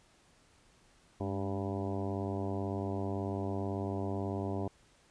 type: harmonic tone with a mistuned harmonic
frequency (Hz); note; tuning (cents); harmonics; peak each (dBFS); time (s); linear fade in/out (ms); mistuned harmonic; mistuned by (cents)
98.1; G2; +2; 1 / 2 / 3 / 4 / 5 / 6 / 7 / 8 / 9 / 10; -37 / -40 / -40 / -40 / -47 / -45 / -44 / -49 / -50 / -50; 1.2-4.68; 5; 2; +80
effects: pink hiss -65 dBFS RMS until 5.1 s + resampled to 22050 Hz